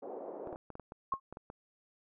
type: band-pass noise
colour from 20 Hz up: pink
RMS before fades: -44 dBFS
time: 0.02-0.56 s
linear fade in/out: 10 ms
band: 370 to 680 Hz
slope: 24 dB/octave
type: clicks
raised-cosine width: 1 ms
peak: -31 dBFS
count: 11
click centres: 0.473 / 0.528 / 0.559 / 0.703 / 0.754 / 0.797 / 0.921 / 1.138 / 1.326 / 1.371 / 1.501 s
type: tone with exponential decay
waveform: sine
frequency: 1077 Hz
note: C6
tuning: 50 cents sharp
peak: -26 dBFS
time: 1.12-1.2 s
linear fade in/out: 5 ms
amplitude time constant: 17 ms
effects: none